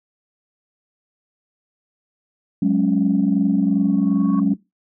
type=chord; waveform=sine; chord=F# suspended second; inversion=none; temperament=equal; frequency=185 / 207.7 / 277.2 Hz; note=F#3 / G#3 / C#4; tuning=0 / 0 / 0 cents; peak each=-18 dBFS; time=2.62-4.54 s; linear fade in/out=5 ms
type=tone with exponential growth; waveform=sine; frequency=1108.7 Hz; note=C#6; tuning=in tune; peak=-27 dBFS; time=3.61-4.4 s; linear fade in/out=5 ms; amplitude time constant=170 ms
effects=noise-tail reverb RT60 0.2 s tail -18 dB re dry + tanh soft clip ceiling -7 dBFS